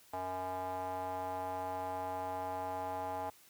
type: tone with band-pass filter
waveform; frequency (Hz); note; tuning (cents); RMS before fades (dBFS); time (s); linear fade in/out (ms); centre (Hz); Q
square; 92.5; F#2; 0; -39; 0.13-3.3; 5; 800; 4.7
effects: white hiss -62 dBFS RMS until 3.49 s + high-pass 60 Hz 12 dB/octave